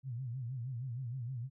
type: tone with vibrato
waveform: sine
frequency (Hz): 124.4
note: B2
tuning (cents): +13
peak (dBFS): -37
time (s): 0.03-1.5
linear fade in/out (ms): 50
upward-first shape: sine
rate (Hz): 6.4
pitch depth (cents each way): 140
effects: none